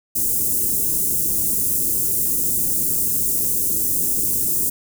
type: band-stop noise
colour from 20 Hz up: white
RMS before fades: -20 dBFS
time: 0.15-4.7 s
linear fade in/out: 10 ms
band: 390 to 7700 Hz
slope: 24 dB/octave
effects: none